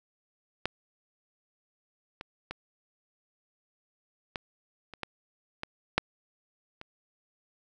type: clicks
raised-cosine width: 0.3 ms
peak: -12 / -23 / -20 / -17 / -27 / -17 / -18 / -6 / -26 dBFS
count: 9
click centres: 0.656 / 2.211 / 2.51 / 4.358 / 4.937 / 5.033 / 5.634 / 5.98 / 6.814 s
effects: none